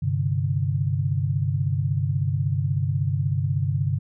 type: chord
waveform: sine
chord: G suspended fourth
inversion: none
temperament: just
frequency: 98 / 130.67 / 147 Hz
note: G2 / C3 / D3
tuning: 0 / -2 / +2 cents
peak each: -25 dBFS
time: 0.02-3.99 s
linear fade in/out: 10 ms
effects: none